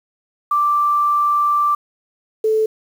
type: tone pair in turn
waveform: sine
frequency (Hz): 1174.7 / 436.8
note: D6 / A4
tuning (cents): 0 / -13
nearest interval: octave + perfect fourth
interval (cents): 1713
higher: first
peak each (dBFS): -13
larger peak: neither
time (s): 0.51-1.75 / 2.44-2.66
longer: first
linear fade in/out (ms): 5
effects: 7-bit